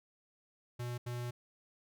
square tone bursts at uneven times, 121.5 Hz, B2, 28 cents flat, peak -38 dBFS, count 2, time 0.79-0.98 / 1.06-1.31 s, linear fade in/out 10 ms, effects none

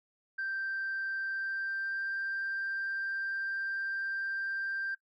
sine tone with pitch glide, 1568 to 1578.9 Hz, G6 to G6, 0 to +12 cents, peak -31 dBFS, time 0.38-4.95 s, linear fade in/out 10 ms, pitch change +12 cents, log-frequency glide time 1.27-2.08 s, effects noise-tail reverb RT60 0.1 s tail -18 dB re dry + tanh soft clip ceiling -29 dBFS

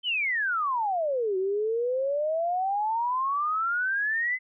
sine exponential two-way sweep, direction down then up, 3136 to 370 to 2055 Hz, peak -24 dBFS, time 0.03-4.39 s, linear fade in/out 50 ms, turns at 1.37 s, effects none

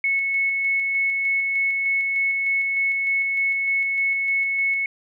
sine tone with tremolo, 2200 Hz, C#7, 14 cents flat, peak -18 dBFS, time 0.04-4.86 s, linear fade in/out 2 ms, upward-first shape square, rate 3.3 Hz, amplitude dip 25%, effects none

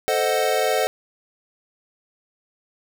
square chord, A diminished seventh, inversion none, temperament equal, 440 / 523.3 / 622.3 / 740 Hz, A4 / C5 / Eb5 / Gb5, 0 / 0 / 0 / 0 cents, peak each -25 dBFS, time 0.08-0.87 s, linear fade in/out 0 ms, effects none

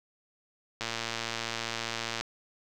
click train, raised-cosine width 0.2 ms, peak -15 dBFS, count 162, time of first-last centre 0.81-2.21 s, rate 115 Hz, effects none

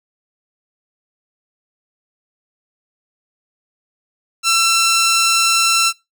10% pulse tone, 1345 Hz, E6, 34 cents sharp, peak -4 dBFS, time 4.43-5.93 s, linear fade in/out 50 ms, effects noise-tail reverb RT60 0.2 s tail -22 dB re dry

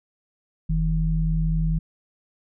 sine tone pair together, 44.34 / 160 Hz, F1 / D#3, +27 / +49 cents, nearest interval octave + minor seventh, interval 2222 cents, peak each -22 dBFS, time 0.69-1.79 s, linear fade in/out 10 ms, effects none

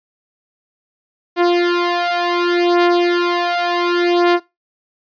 sawtooth beating tone pair, 349.2 / 349.88 Hz, F4 / F4, 0 / +3 cents, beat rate 0.68 Hz, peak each -12 dBFS, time 1.36-4.4 s, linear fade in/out 50 ms, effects noise-tail reverb RT60 0.2 s tail -18 dB re dry + resampled to 11025 Hz

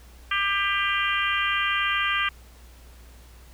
harmonic tone with a mistuned harmonic, 397.7 Hz, G4, 25 cents sharp, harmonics 3 / 4 / 5 / 6 / 7 / 8, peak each -27 / -28 / -29 / -30 / -30 / -31 dBFS, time 0.31-2.29 s, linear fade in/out 5 ms, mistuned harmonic 8, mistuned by -21 cents, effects added 60 Hz sine -46 dBFS peak until 3.53 s + pink hiss -54 dBFS RMS until 3.53 s

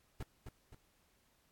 brown noise with echo, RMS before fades -39 dBFS, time 0.2-0.23 s, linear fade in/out 5 ms, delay 260 ms, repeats 2, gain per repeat -6 dB, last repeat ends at 0.75 s, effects pink hiss -73 dBFS RMS until 1.51 s + AAC 64 kbps

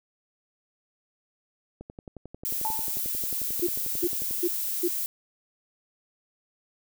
click train, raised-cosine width 2 ms, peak -27 dBFS, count 29, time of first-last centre 1.81-4.31 s, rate 11.2 Hz
violet noise, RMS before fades -30 dBFS, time 2.45-5.06 s, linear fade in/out 0 ms
sine tone with exponential decay, 880 Hz, A5, in tune, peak -25 dBFS, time 2.65-3.01 s, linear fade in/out 0 ms, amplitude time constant 77 ms
sine tone bursts, 349.2 Hz, F4, in tune, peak -22 dBFS, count 4, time 3.62-4.882 s, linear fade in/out 10 ms, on 53 ms, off 350 ms
effects none

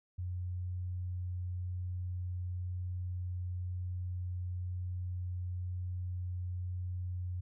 sine tone, 90.1 Hz, F#2, 45 cents flat, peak -35 dBFS, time 0.18-7.41 s, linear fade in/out 10 ms, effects none

